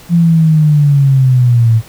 sine linear sweep, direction down, 172.7 to 110 Hz, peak -5 dBFS, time 0.09-1.82 s, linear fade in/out 50 ms, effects pink hiss -38 dBFS RMS until 1.88 s

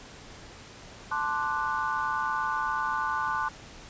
sine chord, D dominant seventh, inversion second, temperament equal, 880 / 1046.5 / 1174.7 / 1480 Hz, A5 / C6 / D6 / F#6, 0 / 0 / 0 / 0 cents, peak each -32 dBFS, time 1.11-3.49 s, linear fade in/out 10 ms, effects pink hiss -47 dBFS RMS until 3.89 s + resampled to 16000 Hz

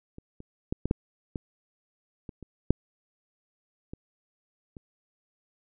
clicks, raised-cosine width 3 ms, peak -30 / -30 / -15 / -15 / -11 / -19 / -26 / -29 / -6 / -25 / -30 dBFS, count 11, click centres 0.184 / 0.404 / 0.725 / 0.856 / 0.911 / 1.358 / 2.292 / 2.427 / 2.706 / 3.935 / 4.768 s, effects none

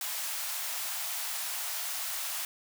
white high-pass noise, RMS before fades -35 dBFS, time 0.01-2.45 s, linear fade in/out 2 ms, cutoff 630 Hz, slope 48 dB/octave, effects none

